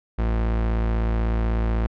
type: tone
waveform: 40% pulse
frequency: 56.2 Hz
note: A1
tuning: 37 cents sharp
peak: -19 dBFS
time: 0.18-1.87 s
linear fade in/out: 10 ms
effects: low-pass 2000 Hz 12 dB/octave